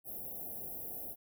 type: band-stop noise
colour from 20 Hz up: white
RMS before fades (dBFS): -43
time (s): 0.04-1.16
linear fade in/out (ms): 50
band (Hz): 800 to 11000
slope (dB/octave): 96
effects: none